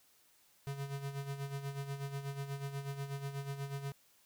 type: tone with tremolo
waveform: square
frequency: 139.2 Hz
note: C#3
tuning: 8 cents sharp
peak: -37 dBFS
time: 0.67-3.92 s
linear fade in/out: 0 ms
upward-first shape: sine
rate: 8.2 Hz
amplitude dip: 65%
effects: white hiss -68 dBFS RMS until 4.25 s